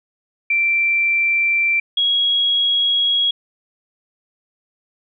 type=tone pair in turn; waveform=sine; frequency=2349 / 3312 Hz; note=D7 / G#7; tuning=0 / -5 cents; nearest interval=tritone; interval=595 cents; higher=second; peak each=-14 / -14 dBFS; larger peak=neither; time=0.5-1.8 / 1.97-3.31 s; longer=second; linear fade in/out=5 ms; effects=none